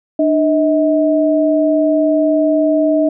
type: tone pair together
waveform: sine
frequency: 300 / 636.4 Hz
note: D4 / D#5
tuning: +37 / +39 cents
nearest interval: octave + minor second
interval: 1302 cents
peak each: -13 dBFS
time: 0.19-3.09 s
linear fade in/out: 5 ms
effects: none